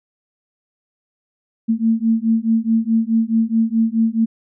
sine beating tone pair, 223.1 / 227.8 Hz, A3 / A#3, +24 / -40 cents, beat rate 4.7 Hz, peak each -17 dBFS, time 1.68-4.26 s, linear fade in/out 20 ms, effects none

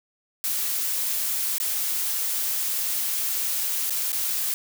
blue noise with dropouts, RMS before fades -26 dBFS, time 0.44-4.54 s, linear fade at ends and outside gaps 0 ms, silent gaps 1.582-1.601 / 3.897-3.906 / 4.119-4.129 s, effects none

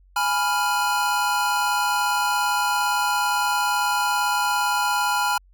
square chord, F diminished, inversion first, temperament equal, 830.6 / 987.8 / 1396.9 Hz, Ab5 / Cb6 / F6, 0 / 0 / 0 cents, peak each -25 dBFS, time 0.16-5.38 s, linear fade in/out 5 ms, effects added 46 Hz sine -51 dBFS peak until 5.53 s

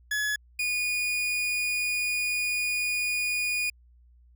40% pulse tone pair in turn, 1700 / 2454 Hz, G#6 / D#7, +40 / -25 cents, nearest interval tritone, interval 635 cents, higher second, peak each -25 dBFS, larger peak neither, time 0.11-0.36 / 0.59-3.7 s, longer second, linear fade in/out 5 ms, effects added 60 Hz sine -54 dBFS peak until 4.35 s

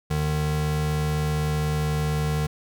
square tone pair together, 76 / 151.84 Hz, D#2 / D#3, -40 / -42 cents, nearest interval octave, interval 1198 cents, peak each -29 / -24 dBFS, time 0.1-2.47 s, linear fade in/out 10 ms, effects none

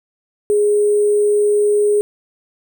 sine tone with sample-and-hold, 415.3 Hz, G#4, in tune, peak -11 dBFS, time 0.5-2.01 s, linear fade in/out 0 ms, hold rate 8820 Hz, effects none

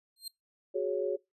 sawtooth tone with exponential growth, 4186 Hz, C8, in tune, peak -32 dBFS, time 0.16-0.28 s, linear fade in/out 5 ms, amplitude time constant 25 ms
sine chord, F# suspended second, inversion none, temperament just, 370 / 416.2 / 555 Hz, F#4 / G#4 / C#5, 0 / +4 / +2 cents, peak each -33 dBFS, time 0.74-1.17 s, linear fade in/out 20 ms
effects noise-tail reverb RT60 0.2 s tail -23 dB re dry + resampled to 32000 Hz

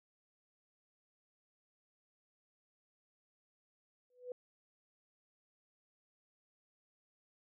sine tone with exponential growth, 496.5 Hz, B4, 9 cents sharp, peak -37 dBFS, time 4.1-4.32 s, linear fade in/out 2 ms, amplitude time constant 47 ms, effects none

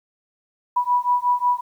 sine beating tone pair, 978 / 983.5 Hz, B5 / B5, -17 / -7 cents, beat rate 5.5 Hz, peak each -20 dBFS, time 0.76-1.61 s, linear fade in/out 10 ms, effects 9-bit

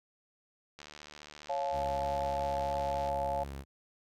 click train, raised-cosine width 0.2 ms, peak -30 dBFS, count 173, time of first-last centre 0.79-3.089 s, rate 74.8 Hz
sine chord, Db augmented, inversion none, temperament equal with one note detuned, 554.4 / 698.5 / 864.9 Hz, Db5 / F5 / A5, 0 / 0 / -30 cents, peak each -35 dBFS, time 1.49-3.44 s, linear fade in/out 10 ms
sawtooth tone with vibrato, 69.3 Hz, C#2, in tune, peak -36 dBFS, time 1.71-3.65 s, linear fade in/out 50 ms, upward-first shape sine, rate 3.1 Hz, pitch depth 21 cents each way
effects none

